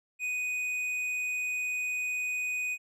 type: tone with tanh clipping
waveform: sine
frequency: 2489 Hz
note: D#7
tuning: in tune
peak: -31 dBFS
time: 0.19-2.78 s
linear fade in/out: 50 ms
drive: 8 dB
effects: none